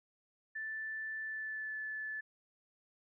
sine tone with pitch glide, 1760 to 1737.8 Hz, A6 to A6, 0 to -22 cents, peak -38 dBFS, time 0.55-2.21 s, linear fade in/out 10 ms, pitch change -22 cents, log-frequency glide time 1.22-1.77 s, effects none

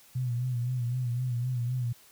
sine tone with vibrato, 123.47 Hz, B2, in tune, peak -27 dBFS, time 0.15-1.93 s, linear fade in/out 10 ms, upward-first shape sine, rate 3.9 Hz, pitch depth 66 cents each way, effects white hiss -57 dBFS RMS until 2.11 s

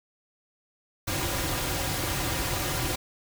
pink noise with comb filter, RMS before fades -29 dBFS, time 1.07-2.96 s, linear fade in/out 10 ms, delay 4.6 ms, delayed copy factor -0.65, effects none

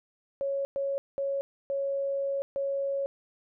sine tone bursts at uneven times, 553 Hz, C#5, 4 cents flat, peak -27 dBFS, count 5, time 0.41-0.65 / 0.76-0.98 / 1.18-1.41 / 1.7-2.42 / 2.56-3.06 s, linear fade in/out 0 ms, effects none

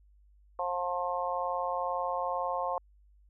harmonic tone, 177.8 Hz, F3, 31 cents sharp, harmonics 3 / 4 / 5 / 6, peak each -35 / -35 / -35 / -35 dBFS, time 0.59-2.78 s, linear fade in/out 2 ms, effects added 50 Hz sine -58 dBFS peak until 3.29 s

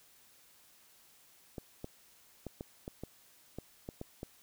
clicks, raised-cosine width 2 ms, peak -27 dBFS, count 10, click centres 1.582 / 1.844 / 2.467 / 2.609 / 2.879 / 3.036 / 3.586 / 3.889 / 4.014 / 4.231 s, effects white hiss -63 dBFS RMS until 4.42 s

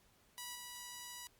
5% pulse tone with level steps, 976 Hz, B5, 21 cents flat, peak -32 / -35 dBFS, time 0.38-1.27 s, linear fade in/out 0 ms, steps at 0.55 s, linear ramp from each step 5 ms, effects pink hiss -70 dBFS RMS until 1.39 s + Opus 48 kbps

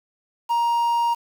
triangle tone with quantisation, 940 Hz, A#5, 14 cents sharp, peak -16 dBFS, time 0.49-1.15 s, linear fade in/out 20 ms, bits 7, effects none

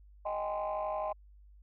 sine chord, Ab major seventh, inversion second, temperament just, 623 / 778.7 / 830.6 / 1038.3 Hz, Eb5 / G5 / Ab5 / C6, +2 / -12 / 0 / -14 cents, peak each -34 / -38 / -39 / -38 dBFS, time 0.25-1.13 s, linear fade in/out 10 ms, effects tanh soft clip ceiling -26 dBFS + added 50 Hz sine -54 dBFS peak until 1.62 s

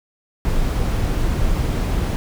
brown noise, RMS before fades -19 dBFS, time 0.45-2.16 s, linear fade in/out 0 ms, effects none

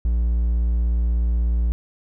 triangle tone, 58.27 Hz, A#1, in tune, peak -15 dBFS, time 0.05-1.72 s, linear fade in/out 0 ms, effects none

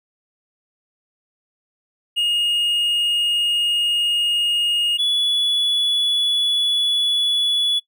triangle tone pair in turn, 2857 / 3413 Hz, F7 / G#7, +39 / +47 cents, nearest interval minor third, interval 308 cents, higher second, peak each -15 dBFS, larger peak neither, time 2.16-4.98 / 4.98-7.8 s, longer neither, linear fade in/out 20 ms, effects noise-tail reverb RT60 0.1 s tail -23 dB re dry

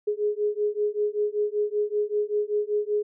sine beating tone pair, 415.3 / 420.5 Hz, G#4 / G#4, 0 / +22 cents, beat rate 5.2 Hz, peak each -26 dBFS, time 0.07-3.03 s, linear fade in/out 10 ms, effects none

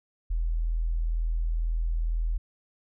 sine tone, 41.04 Hz, E1, 7 cents flat, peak -24 dBFS, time 0.3-2.38 s, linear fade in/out 10 ms, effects none

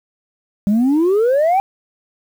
sine exponential sweep, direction up, 196 to 802 Hz, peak -9 dBFS, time 0.67-1.6 s, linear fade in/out 0 ms, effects tanh soft clip ceiling -10 dBFS + 7-bit

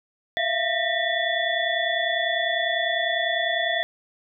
sine tone cluster, 660 / 690 / 1816 / 1946 / 3444 Hz, E5 / F5 / A#6 / B6 / A7, +2 / -21 / -46 / -26 / -38 cents, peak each -28 dBFS, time 0.37-3.83 s, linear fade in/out 0 ms, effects none

